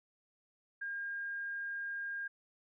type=tone; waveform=sine; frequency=1613 Hz; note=G6; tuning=49 cents sharp; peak=-37 dBFS; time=0.81-2.28 s; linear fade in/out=10 ms; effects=none